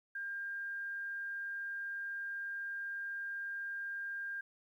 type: tone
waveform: sine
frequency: 1602 Hz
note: G6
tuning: 37 cents sharp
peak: -38 dBFS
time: 0.15-4.41 s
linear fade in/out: 5 ms
effects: 12-bit